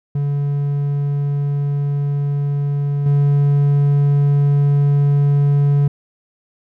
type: tone with level steps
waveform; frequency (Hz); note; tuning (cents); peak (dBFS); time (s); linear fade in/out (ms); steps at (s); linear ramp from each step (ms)
triangle; 142.8; D3; -48; -14 / -9; 0.15-5.88; 5; 3.06; 2
effects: none